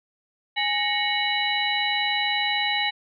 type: tone cluster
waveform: sine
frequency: 829 / 1865 / 2211 / 2938 / 3927 Hz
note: G#5 / A#6 / C#7 / F#7 / B7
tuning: -3 / 0 / -5 / -13 / -11 cents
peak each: -28 dBFS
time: 0.56-2.91 s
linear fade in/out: 20 ms
effects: none